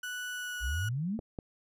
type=tone with pitch glide; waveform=35% pulse; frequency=1480 to 1458.8 Hz; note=F#6 to F#6; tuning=0 to -25 cents; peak=-34 dBFS; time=0.03-0.89 s; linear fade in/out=5 ms; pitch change=-25 cents; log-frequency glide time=0.31-0.76 s
type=exponential sweep; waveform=sine; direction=up; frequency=55 to 247.5 Hz; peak=-30 dBFS; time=0.6-1.2 s; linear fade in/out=50 ms
type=clicks; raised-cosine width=2 ms; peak=-24 dBFS; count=2; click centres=1.191 / 1.388 s
effects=none